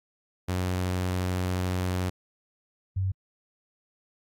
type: tone pair in turn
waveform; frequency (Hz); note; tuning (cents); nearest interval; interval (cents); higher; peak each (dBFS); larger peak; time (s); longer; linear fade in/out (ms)
sawtooth / sine; 91.4 / 95.16; F#2 / F#2; -21 / +49; minor second; 70; second; -22 / -24; first; 0.48-2.1 / 2.96-3.12; first; 10
effects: AAC 64 kbps